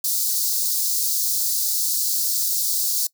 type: high-pass noise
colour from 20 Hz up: white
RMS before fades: -22 dBFS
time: 0.04-3.07 s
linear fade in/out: 5 ms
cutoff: 4200 Hz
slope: 48 dB/octave
effects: noise-tail reverb RT60 0.1 s tail -22 dB re dry